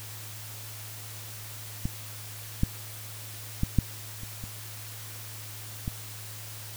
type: clicks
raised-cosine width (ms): 5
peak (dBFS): -16 / -10 / -12 / -8 / -28 / -25 / -18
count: 7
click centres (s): 1.855 / 2.634 / 3.634 / 3.787 / 4.234 / 4.439 / 5.879
effects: added 107 Hz sine -43 dBFS peak until 6.76 s + white hiss -43 dBFS RMS until 6.76 s